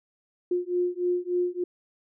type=beating tone pair; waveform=sine; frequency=354.6 / 358 Hz; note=F4 / F4; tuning=+26 / +43 cents; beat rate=3.4 Hz; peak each=-27 dBFS; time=0.51-1.64 s; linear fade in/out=5 ms; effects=none